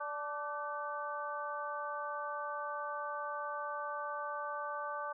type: harmonic tone with a mistuned harmonic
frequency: 292.3 Hz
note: D4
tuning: 8 cents flat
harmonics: 2 / 3 / 4 / 5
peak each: -43 / -43 / -40 / -45 dBFS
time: 0-5.13 s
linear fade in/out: 10 ms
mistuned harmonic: 5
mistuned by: +68 cents
effects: none